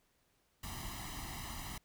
pink noise with comb filter, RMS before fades -44 dBFS, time 0.63-1.78 s, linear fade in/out 5 ms, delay 1 ms, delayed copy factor +0.85, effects pink hiss -75 dBFS RMS until 1.84 s

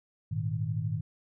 sine chord, Ab suspended second, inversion none, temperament equal, 103.83 / 116.54 / 155.56 Hz, Ab2 / Bb2 / Eb3, 0 / 0 / 0 cents, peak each -33 dBFS, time 0.31-1.01 s, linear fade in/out 10 ms, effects none

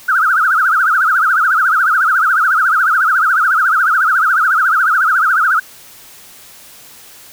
sine tone with vibrato, 1396.9 Hz, F6, in tune, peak -9 dBFS, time 0.08-5.6 s, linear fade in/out 10 ms, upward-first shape triangle, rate 14 Hz, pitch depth 240 cents each way, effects white hiss -39 dBFS RMS until 7.32 s

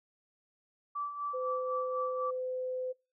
sine tone with tremolo, 1160 Hz, D6, 22 cents flat, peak -32 dBFS, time 0.95-2.31 s, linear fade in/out 10 ms, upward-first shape sine, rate 4 Hz, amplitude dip 60%
sine tone, 510 Hz, C5, 44 cents flat, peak -33 dBFS, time 1.33-2.93 s, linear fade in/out 20 ms
effects noise-tail reverb RT60 0.3 s tail -24 dB re dry

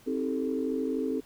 sine chord, A half-diminished seventh, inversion first, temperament just, 264 / 316.8 / 396 / 440 Hz, C4 / Eb4 / G4 / A4, +16 / +31 / +18 / 0 cents, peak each -30 / -34 / -36 / -32 dBFS, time 0.06-1.21 s, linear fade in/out 20 ms, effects tanh soft clip ceiling -17 dBFS + pink hiss -57 dBFS RMS until 1.25 s

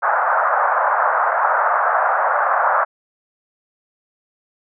white band-pass noise, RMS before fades -17 dBFS, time 0.02-2.85 s, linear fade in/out 20 ms, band 590 to 1500 Hz, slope 48 dB/octave, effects none

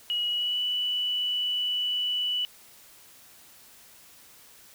sine tone with pitch glide, 2908 to 2964 Hz, F#7 to F#7, -31 to +2 cents, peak -25 dBFS, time 0.1-2.45 s, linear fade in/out 0 ms, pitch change +33 cents, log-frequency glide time 0.27-0.6 s, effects white hiss -53 dBFS RMS until 4.74 s

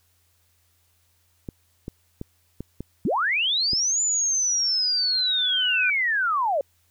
clicks, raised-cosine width 3 ms, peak -19 dBFS, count 6, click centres 1.488 / 1.881 / 2.214 / 2.606 / 2.806 / 3.733 s
sine linear two-way sweep, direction up then down, 140.2 to 7100 to 524 Hz, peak -20 dBFS, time 3.05-6.61 s, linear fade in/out 2 ms, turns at 4.02 s
sine tone with exponential growth, 1498 Hz, F#6, 21 cents sharp, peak -21 dBFS, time 4.42-5.9 s, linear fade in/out 2 ms, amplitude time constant 320 ms
effects added 86 Hz sine -66 dBFS peak until 6.9 s + white hiss -66 dBFS RMS until 6.9 s

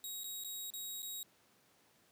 10% pulse tone with dropouts, 3800 Hz, A#7, 33 cents sharp, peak -34 dBFS, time 0.04-1.23 s, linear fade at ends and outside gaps 1 ms, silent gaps 0.235-0.242 / 0.438-0.446 / 0.703-0.737 / 1.021-1.028 s, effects pink hiss -69 dBFS RMS until 2.11 s + high-pass 150 Hz 12 dB/octave

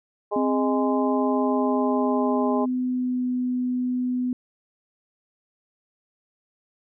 harmonic tone, 206.7 Hz, G#3, 8 cents flat, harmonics 2 / 3 / 4 / 5, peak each -26 / -28 / -29 / -30 dBFS, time 0.31-2.66 s, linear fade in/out 20 ms
sine tone with pitch glide, 261.6 to 250.1 Hz, C4 to B3, 0 to +22 cents, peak -22 dBFS, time 0.36-4.33 s, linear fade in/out 2 ms, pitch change -78 cents, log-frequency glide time 0.97-3.31 s
effects none

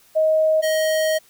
sine / square tone pair in turn, 629 / 629 Hz, D#5 / D#5, +19 / +19 cents, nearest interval unison, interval 0 cents, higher neither, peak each -14 / -18 dBFS, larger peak first, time 0.15-0.62 / 0.62-1.19 s, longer second, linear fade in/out 20 ms, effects white hiss -54 dBFS RMS until 1.29 s

